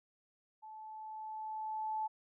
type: tone with level ramp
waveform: sine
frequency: 869 Hz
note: A5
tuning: 22 cents flat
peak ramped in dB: -48 to -33 dBFS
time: 0.62-2.08 s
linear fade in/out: 20 ms
effects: none